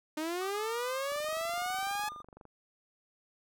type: linear sweep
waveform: sawtooth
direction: up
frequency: 301.8 to 850 Hz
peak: -29 dBFS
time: 0.17-2.09 s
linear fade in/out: 5 ms
type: tone with tremolo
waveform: triangle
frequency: 1207 Hz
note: D6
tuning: 47 cents sharp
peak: -39 dBFS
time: 0.41-2.22 s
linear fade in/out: 5 ms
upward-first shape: square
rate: 0.87 Hz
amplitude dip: 30%
type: click train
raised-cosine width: 1 ms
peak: -38 dBFS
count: 33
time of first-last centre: 1.12-2.453 s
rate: 24 Hz
effects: none